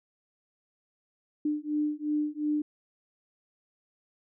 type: beating tone pair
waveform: sine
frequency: 298 / 300.8 Hz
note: D4 / D4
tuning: +25 / +42 cents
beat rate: 2.8 Hz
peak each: -30 dBFS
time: 1.45-2.62 s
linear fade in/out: 5 ms
effects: none